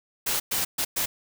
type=noise bursts at uneven times; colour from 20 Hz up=white; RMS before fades=-26 dBFS; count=4; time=0.26-0.4 / 0.51-0.65 / 0.78-0.85 / 0.96-1.06 s; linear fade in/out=10 ms; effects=none